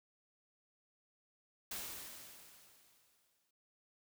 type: noise with exponential decay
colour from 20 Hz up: white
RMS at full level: -42 dBFS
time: 1.71-3.51 s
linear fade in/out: 5 ms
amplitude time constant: 390 ms
effects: none